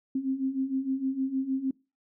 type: beating tone pair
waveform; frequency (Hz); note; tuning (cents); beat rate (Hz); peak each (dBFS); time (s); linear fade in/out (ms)
sine; 261.6 / 268.1; C4 / C4; 0 / +42; 6.5; -32 / -28; 0.15-1.71; 5
effects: noise-tail reverb RT60 0.3 s tail -24 dB re dry